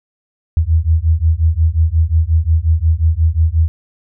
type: beating tone pair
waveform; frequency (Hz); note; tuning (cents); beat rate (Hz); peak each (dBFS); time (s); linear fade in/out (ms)
sine; 78.2 / 83.8; D#2 / E2; +9 / +29; 5.6; -13; 0.57-3.68; 0
effects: none